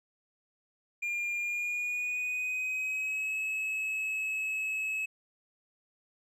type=tone with pitch glide; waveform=triangle; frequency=2406 to 2579 Hz; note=D7 to E7; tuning=+41 to -39 cents; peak=-29 dBFS; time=1.02-5.06 s; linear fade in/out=10 ms; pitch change=+120 cents; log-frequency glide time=1.37-3.37 s; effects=none